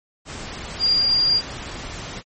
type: tone in noise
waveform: sine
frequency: 4790 Hz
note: D8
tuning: 33 cents sharp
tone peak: -15 dBFS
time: 0.79-1.42 s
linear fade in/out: 50 ms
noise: pink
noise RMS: -33 dBFS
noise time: 0.25-2.23 s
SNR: +15 dB
effects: MP3 32 kbps